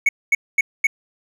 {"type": "tone bursts", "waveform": "triangle", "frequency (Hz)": 2217, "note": "C#7", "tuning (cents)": 0, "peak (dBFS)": -10, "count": 4, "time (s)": [0.06, 0.87], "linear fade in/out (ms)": 5, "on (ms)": 30, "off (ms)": 230, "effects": []}